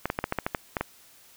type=clicks; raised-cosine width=0.5 ms; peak=-11 dBFS; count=10; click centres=0.056 / 0.101 / 0.189 / 0.241 / 0.324 / 0.387 / 0.465 / 0.548 / 0.768 / 0.81 s; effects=white hiss -55 dBFS RMS until 1.36 s